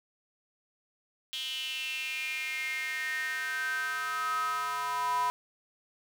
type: tone with high-pass filter sweep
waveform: square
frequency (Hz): 141.6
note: C#3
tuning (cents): +37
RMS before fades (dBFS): -33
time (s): 1.33-5.3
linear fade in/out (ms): 0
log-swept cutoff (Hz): 3200 to 960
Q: 8
effects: none